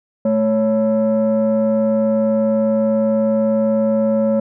sine tone pair together, 218 / 554.4 Hz, A3 / C#5, -16 / 0 cents, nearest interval octave + major third, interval 1616 cents, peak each -14 dBFS, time 0.25-4.4 s, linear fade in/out 5 ms, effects tanh soft clip ceiling -10 dBFS

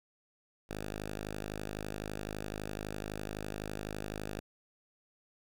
5% pulse tone, 51.9 Hz, G#1, in tune, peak -27 dBFS, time 0.69-4.4 s, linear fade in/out 10 ms, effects none

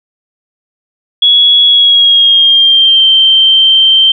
sine tone with pitch glide, 3356 to 3131 Hz, G#7 to G7, +17 to -3 cents, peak -3 dBFS, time 1.22-4.12 s, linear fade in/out 5 ms, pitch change -120 cents, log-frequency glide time 1.66-3.05 s, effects none

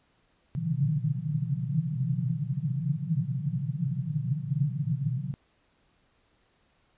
white band-pass noise, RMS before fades -29 dBFS, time 0.55-5.34 s, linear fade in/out 0 ms, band 120 to 170 Hz, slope 96 dB/octave, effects pink hiss -68 dBFS RMS until 6.97 s + resampled to 8000 Hz

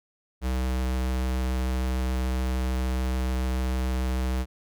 square tone, 63.8 Hz, C2, 43 cents flat, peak -25 dBFS, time 0.41-4.46 s, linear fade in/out 50 ms, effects none

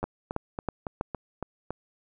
two click trains, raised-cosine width 1 ms, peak -18 / -14 dBFS, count 7 / 4, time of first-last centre 0.03-1.706 / 0.04-1.011 s, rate 3.58 / 3.09 Hz, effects none

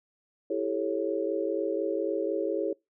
sine chord, A dominant seventh, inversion second, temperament just, 330 / 396 / 440 / 550 Hz, E4 / G4 / A4 / C#5, +2 / +18 / 0 / -14 cents, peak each -32 dBFS, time 0.5-2.73 s, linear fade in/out 5 ms, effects noise-tail reverb RT60 0.2 s tail -24 dB re dry

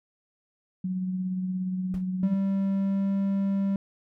sine tone with tremolo, 185 Hz, F#3, in tune, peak -25 dBFS, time 0.84-2.34 s, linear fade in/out 5 ms, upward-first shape triangle, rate 17 Hz, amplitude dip 35%
brown noise with exponential decay, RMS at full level -38 dBFS, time 1.94-2.09 s, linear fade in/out 1 ms, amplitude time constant 32 ms
triangle tone with pitch glide, 195.1 to 196.46 Hz, G3 to G3, -8 to +4 cents, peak -21 dBFS, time 2.23-3.76 s, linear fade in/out 2 ms, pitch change +12 cents, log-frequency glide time 2.73-3.13 s
effects none

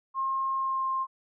sine tone with pitch glide, 1069 to 1058.6 Hz, C6 to C6, +37 to +20 cents, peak -26 dBFS, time 0.14-1.07 s, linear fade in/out 50 ms, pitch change -17 cents, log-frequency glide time 0.56-0.86 s, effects none

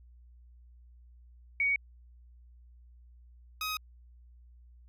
sine / 15% pulse tone pair in turn, 2244 / 1259.4 Hz, C#7 / D#6, +21 / +21 cents, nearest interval minor seventh, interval 1000 cents, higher first, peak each -25 / -26 dBFS, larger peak first, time 1.6-1.76 / 3.61-3.77 s, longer neither, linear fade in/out 2 ms, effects added 60 Hz sine -53 dBFS peak until 4.88 s

